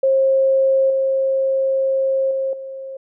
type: tone with level steps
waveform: sine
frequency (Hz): 535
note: C5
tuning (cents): +38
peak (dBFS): -12 / -15 / -18 / -28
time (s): 0.03-2.97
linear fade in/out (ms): 5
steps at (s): 0.9 / 2.31 / 2.53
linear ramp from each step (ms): 2
effects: none